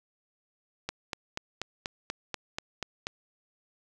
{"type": "click train", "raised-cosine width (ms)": 0.2, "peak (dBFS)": -15, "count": 10, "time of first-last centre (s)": [0.89, 3.069], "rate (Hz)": 4.13, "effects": []}